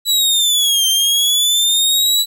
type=linear two-way sweep; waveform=sawtooth; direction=down then up; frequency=3951 to 3136 to 3951 Hz; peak=-9 dBFS; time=0.05-2.26 s; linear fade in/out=50 ms; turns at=0.87 s; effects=none